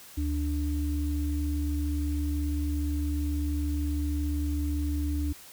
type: tone pair together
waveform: sine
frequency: 73.42 / 293.7 Hz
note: D2 / D4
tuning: 0 / 0 cents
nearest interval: 2 octaves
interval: 2400 cents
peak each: -27 / -32 dBFS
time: 0.17-5.33 s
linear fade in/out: 10 ms
effects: white hiss -49 dBFS RMS until 5.52 s